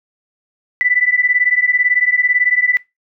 sine beating tone pair, 1975.5 / 1993.5 Hz, B6 / B6, 0 / +16 cents, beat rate 18 Hz, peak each -15 dBFS, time 0.81-2.77 s, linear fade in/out 0 ms, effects noise-tail reverb RT60 0.2 s tail -20 dB re dry

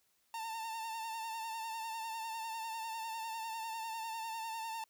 45% pulse tone with vibrato, 900 Hz, A5, 39 cents sharp, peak -39 dBFS, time 0.34-4.84 s, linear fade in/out 2 ms, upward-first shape sine, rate 10 Hz, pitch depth 40 cents each way, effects white hiss -75 dBFS RMS until 4.89 s

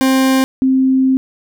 40% pulse / sine tone pair in turn, 264 / 262.8 Hz, C4 / C4, +16 / +8 cents, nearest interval unison, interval 8 cents, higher first, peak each -9 dBFS, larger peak neither, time 0.01-0.44 / 0.62-1.17 s, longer second, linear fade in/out 0 ms, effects none

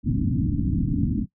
white low-pass noise, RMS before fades -23 dBFS, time 0.03-1.26 s, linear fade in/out 50 ms, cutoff 300 Hz, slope 96 dB/octave, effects noise-tail reverb RT60 0.1 s tail -18 dB re dry

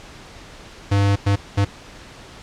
square tone bursts at uneven times, 100 Hz, G2, 35 cents sharp, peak -15 dBFS, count 3, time 0.91-1.16 / 1.26-1.36 / 1.57-1.65 s, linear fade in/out 10 ms, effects pink hiss -41 dBFS RMS until 2.42 s + low-pass 6000 Hz 12 dB/octave

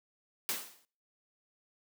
white noise with exponential decay, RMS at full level -31 dBFS, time 0.49-0.85 s, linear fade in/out 0 ms, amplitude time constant 77 ms, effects noise-tail reverb RT60 0.5 s tail -26 dB re dry + high-pass 200 Hz 12 dB/octave

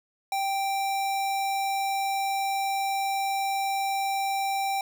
square tone, 784 Hz, G5, in tune, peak -26 dBFS, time 0.32-4.81 s, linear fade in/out 2 ms, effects none

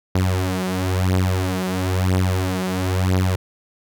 sawtooth beating tone pair, 92.3 / 93.3 Hz, F#2 / F#2, -4 / +15 cents, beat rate 1 Hz, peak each -17 dBFS, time 0.15-3.36 s, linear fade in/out 5 ms, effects none

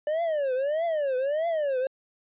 triangle tone with vibrato, 587.3 Hz, D5, in tune, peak -22 dBFS, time 0.07-1.87 s, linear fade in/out 2 ms, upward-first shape triangle, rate 1.6 Hz, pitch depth 280 cents each way, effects resampled to 8000 Hz

